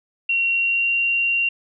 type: tone with pitch glide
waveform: sine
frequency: 2741 to 2760 Hz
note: F7 to F7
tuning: -33 to -21 cents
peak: -17 dBFS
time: 0.29-1.49 s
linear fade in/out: 5 ms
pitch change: +12 cents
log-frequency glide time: 0.49-0.89 s
effects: none